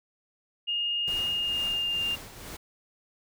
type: tone with pitch glide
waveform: sine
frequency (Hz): 2842 to 2800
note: F7 to F7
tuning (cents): +30 to +4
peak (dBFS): -26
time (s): 0.67-2.16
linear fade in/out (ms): 20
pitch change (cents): -26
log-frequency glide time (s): 1.3-2.02
type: noise with tremolo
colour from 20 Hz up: pink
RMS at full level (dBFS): -40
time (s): 1.07-2.57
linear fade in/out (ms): 10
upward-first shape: triangle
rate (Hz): 2.2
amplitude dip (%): 60
effects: none